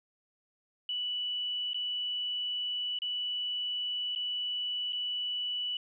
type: tone with dropouts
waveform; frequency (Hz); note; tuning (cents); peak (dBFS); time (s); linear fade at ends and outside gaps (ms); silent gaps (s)
sine; 2960; F#7; 0; -31; 0.89-5.77; 2; 1.733-1.744 / 2.988-3.019 / 4.151-4.159 / 4.924-4.93
effects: none